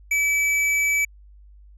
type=tone; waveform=square; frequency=2300 Hz; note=D7; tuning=37 cents flat; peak=-19 dBFS; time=0.11-1.05 s; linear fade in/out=5 ms; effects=added 50 Hz sine -45 dBFS peak until 1.77 s + low-pass 11000 Hz 12 dB/octave